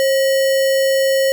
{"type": "tone with sample-and-hold", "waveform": "sine", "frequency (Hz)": 538, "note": "C5", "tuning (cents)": 48, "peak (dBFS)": -12, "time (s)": [0, 1.32], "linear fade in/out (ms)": 0, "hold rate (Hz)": 2450, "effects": []}